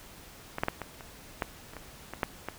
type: clicks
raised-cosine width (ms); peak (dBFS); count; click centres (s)
0.5; -18 / -11 / -12 / -20 / -28 / -13 / -30 / -25 / -22 / -11 / -18; 11; 0.584 / 0.635 / 0.684 / 0.817 / 1.008 / 1.422 / 1.735 / 1.767 / 2.136 / 2.232 / 2.486
effects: pink hiss -50 dBFS RMS until 2.58 s